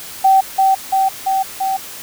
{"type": "tone with echo", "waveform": "sine", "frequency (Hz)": 771, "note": "G5", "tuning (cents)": -29, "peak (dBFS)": -7, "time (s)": [0.24, 0.41], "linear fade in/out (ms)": 10, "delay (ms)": 340, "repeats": 4, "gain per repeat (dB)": -2, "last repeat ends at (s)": 1.77, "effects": ["white hiss -32 dBFS RMS until 2.02 s"]}